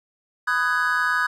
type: chord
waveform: triangle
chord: G# minor seventh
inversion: first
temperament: just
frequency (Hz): 996.7 / 1245.9 / 1495.1 / 1661.2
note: B5 / D#6 / F#6 / G#6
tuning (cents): +16 / +2 / +18 / 0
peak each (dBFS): -27 / -23 / -22 / -22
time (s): 0.47-1.27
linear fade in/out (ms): 10
effects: none